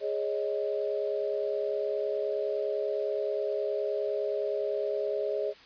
sine chord, Ab suspended fourth, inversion none, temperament equal with one note detuned, 415.3 / 554.4 / 624.1 Hz, Ab4 / Db5 / Eb5, 0 / 0 / +5 cents, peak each -31 / -33 / -33 dBFS, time 0-5.54 s, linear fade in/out 50 ms, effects white hiss -53 dBFS RMS until 5.65 s + resampled to 11025 Hz

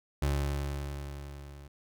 30% pulse tone with level ramp, 70.7 Hz, C#2, 35 cents sharp, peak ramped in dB -23 to -44 dBFS, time 0.22-1.68 s, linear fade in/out 5 ms, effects none

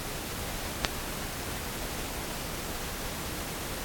click, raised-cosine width 0.2 ms, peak -4 dBFS, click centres 0.848 s, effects pink hiss -36 dBFS RMS until 3.84 s + AAC 64 kbps

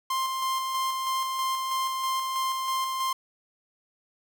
45% pulse tone with tremolo, 1051 Hz, C6, 7 cents sharp, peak -25 dBFS, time 0.1-3.13 s, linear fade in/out 5 ms, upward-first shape square, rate 3.1 Hz, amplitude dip 30%, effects 9-bit

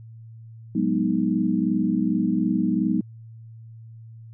sine chord, G# minor seventh, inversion third, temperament equal, 185 / 207.7 / 246.9 / 311.1 Hz, F#3 / G#3 / B3 / D#4, 0 / 0 / 0 / 0 cents, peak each -25 dBFS, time 0.75-3.01 s, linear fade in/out 5 ms, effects added 113 Hz sine -40 dBFS peak until 4.33 s

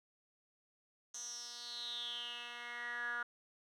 10% pulse tone with band-pass filter sweep, 239.7 Hz, A#3, 48 cents sharp, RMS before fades -44 dBFS, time 1.14-3.23 s, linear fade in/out 5 ms, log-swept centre 6400 to 1500 Hz, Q 8.5, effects none

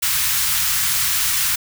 white band-stop noise, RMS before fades -19 dBFS, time 0.02-1.56 s, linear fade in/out 10 ms, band 150 to 1100 Hz, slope 24 dB/octave, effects none

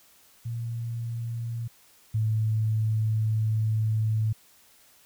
sine tone pair in turn, 116.54 / 109.48 Hz, A#2 / A2, 0 / -8 cents, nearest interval minor second, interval 108 cents, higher first, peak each -29 / -22 dBFS, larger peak second, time 0.45-1.68 / 2.14-4.33 s, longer second, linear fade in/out 10 ms, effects white hiss -58 dBFS RMS until 5.05 s

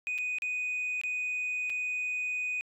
sine tone with dropouts, 2489 Hz, D#7, in tune, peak -28 dBFS, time 0.07-2.61 s, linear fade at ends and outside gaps 0 ms, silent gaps 0.18-0.185 / 0.385-0.421 / 1.014-1.036 / 1.697-1.701 s, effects tanh soft clip ceiling -28 dBFS

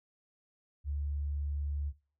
sine tone, 72.2 Hz, D2, 29 cents flat, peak -32 dBFS, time 0.84-1.93 s, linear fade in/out 50 ms, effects noise-tail reverb RT60 0.4 s tail -19 dB re dry

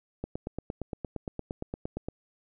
click train, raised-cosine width 2 ms, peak -20 dBFS, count 17, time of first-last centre 0.24-2.085 s, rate 8.67 Hz, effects none

